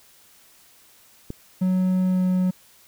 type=click; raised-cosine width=3 ms; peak=-18 dBFS; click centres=1.304 s
type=tone with pitch glide; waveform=triangle; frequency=185 to 183.83 Hz; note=F#3 to F#3; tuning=0 to -11 cents; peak=-16 dBFS; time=1.61-2.51 s; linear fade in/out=10 ms; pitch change=-11 cents; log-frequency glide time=2.07-2.23 s
effects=white hiss -54 dBFS RMS until 2.87 s